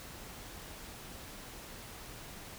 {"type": "silence", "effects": ["pink hiss -48 dBFS RMS until 2.58 s"]}